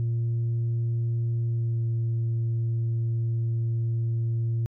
sine tone with pitch glide, 116.54 to 115.2 Hz, A#2 to A#2, 0 to -20 cents, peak -21 dBFS, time 0-4.66 s, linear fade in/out 0 ms, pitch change -20 cents, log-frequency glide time 1.46-1.87 s, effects tanh soft clip ceiling -22 dBFS

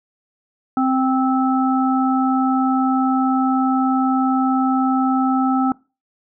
harmonic tone, 261.6 Hz, C4, in tune, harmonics 1 / 3 / 5, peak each -16 / -21 / -23 dBFS, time 0.77-5.72 s, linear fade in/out 2 ms, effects noise-tail reverb RT60 0.3 s tail -22 dB re dry

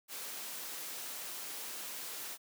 white high-pass noise, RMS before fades -43 dBFS, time 0.08-2.38 s, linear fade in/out 50 ms, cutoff 240 Hz, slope 12 dB/octave, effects none

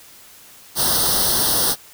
white noise with comb filter, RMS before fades -18 dBFS, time 0.75-1.76 s, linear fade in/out 50 ms, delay 0.21 ms, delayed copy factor +0.95, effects white hiss -45 dBFS RMS until 1.93 s

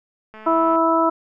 click train, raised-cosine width 0.5 ms, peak -26 dBFS, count 92, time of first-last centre 0.34-0.759 s, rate 217 Hz
harmonic tone, 328 Hz, E4, 9 cents flat, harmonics 1 / 2 / 3 / 4, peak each -20 / -20 / -20 / -20 dBFS, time 0.46-1.1 s, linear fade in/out 10 ms
effects none

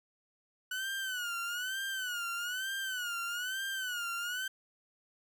30% pulse tone with vibrato, 1480 Hz, F#6, in tune, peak -32 dBFS, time 0.71-4.48 s, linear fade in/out 5 ms, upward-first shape sine, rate 1.1 Hz, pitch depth 120 cents each way, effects none

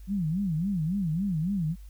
sine tone with vibrato, 176.9 Hz, F3, 23 cents sharp, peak -25 dBFS, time 0.07-1.76 s, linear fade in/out 50 ms, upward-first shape sine, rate 3.6 Hz, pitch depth 250 cents each way, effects added 50 Hz sine -42 dBFS peak until 1.89 s + white hiss -63 dBFS RMS until 1.89 s

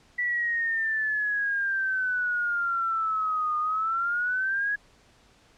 sine exponential two-way sweep, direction down then up, 1966 to 1220 to 1680 Hz, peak -24 dBFS, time 0.18-4.76 s, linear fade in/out 10 ms, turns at 3.58 s, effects pink hiss -59 dBFS RMS until 5.57 s + low-pass 7000 Hz 12 dB/octave

